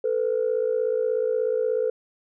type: tone pair together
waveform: sine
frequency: 443.4 / 500 Hz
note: A4 / B4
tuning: +13 / +21 cents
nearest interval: major second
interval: 208 cents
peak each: -23 dBFS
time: 0.04-1.9 s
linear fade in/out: 5 ms
effects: tanh soft clip ceiling -15 dBFS